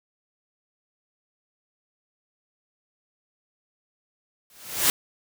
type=noise with exponential growth; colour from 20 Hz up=white; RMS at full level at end=-17 dBFS; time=4.5-4.9 s; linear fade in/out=1 ms; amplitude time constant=86 ms; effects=none